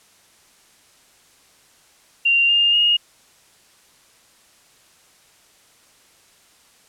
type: tone with pitch steps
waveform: sine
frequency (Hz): 2772 / 2814 / 2857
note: F7 / F7 / F7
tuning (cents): -14 / +12 / +39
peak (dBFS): -13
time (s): 2.25-2.97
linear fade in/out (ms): 10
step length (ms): 240
effects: white hiss -54 dBFS RMS until 6.88 s + low-pass 10000 Hz 12 dB/octave